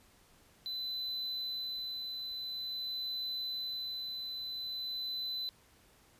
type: tone with tremolo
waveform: triangle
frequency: 4017 Hz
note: B7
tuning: 29 cents sharp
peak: -34 dBFS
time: 0.66-5.49 s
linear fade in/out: 0 ms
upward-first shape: sine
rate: 0.48 Hz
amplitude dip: 30%
effects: pink hiss -64 dBFS RMS until 6.19 s + resampled to 32000 Hz